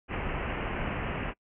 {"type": "low-pass noise", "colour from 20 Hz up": "pink", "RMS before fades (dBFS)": -33, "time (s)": [0.08, 1.34], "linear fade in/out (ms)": 50, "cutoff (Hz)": 2900, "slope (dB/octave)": 96, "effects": ["noise-tail reverb RT60 0.1 s tail -25 dB re dry"]}